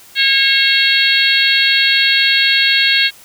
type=harmonic tone; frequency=544 Hz; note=C#5; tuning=33 cents flat; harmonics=3 / 4 / 5 / 6 / 7 / 8; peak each=-17 / -17 / -17 / -17 / -17 / -17 dBFS; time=0.15-3.11 s; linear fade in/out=50 ms; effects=white hiss -42 dBFS RMS until 3.24 s